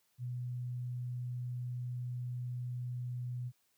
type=tone; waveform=sine; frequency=123.47 Hz; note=B2; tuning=in tune; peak=-36 dBFS; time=0.18-3.52 s; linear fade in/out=50 ms; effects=white hiss -75 dBFS RMS until 3.77 s + high-pass 60 Hz 12 dB/octave